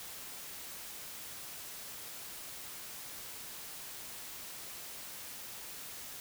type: silence
effects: white hiss -46 dBFS RMS until 6.2 s